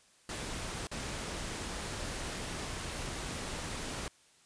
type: noise with dropouts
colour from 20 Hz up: pink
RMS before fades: -39 dBFS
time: 0.29-4.08 s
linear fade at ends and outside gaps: 2 ms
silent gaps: 0.871-0.914 s
effects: white hiss -64 dBFS RMS until 4.45 s + resampled to 22050 Hz